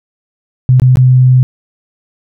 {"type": "tone with dropouts", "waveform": "sine", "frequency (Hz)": 127.8, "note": "C3", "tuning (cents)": -40, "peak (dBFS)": -3, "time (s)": [0.69, 1.43], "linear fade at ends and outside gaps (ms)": 0, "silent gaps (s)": [[0.798, 0.819], [0.957, 0.971]], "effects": []}